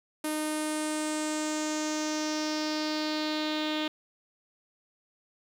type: tone with low-pass filter sweep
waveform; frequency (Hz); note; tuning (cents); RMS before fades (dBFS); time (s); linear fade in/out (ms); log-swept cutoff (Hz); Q
sawtooth; 307; D#4; -23; -31; 0.24-3.88; 5; 11000 to 3500; 4
effects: 9-bit